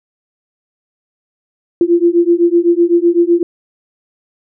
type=beating tone pair; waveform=sine; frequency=340 / 347.9 Hz; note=F4 / F4; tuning=-46 / -7 cents; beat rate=7.9 Hz; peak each=-11 dBFS; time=1.81-3.43 s; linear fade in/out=2 ms; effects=none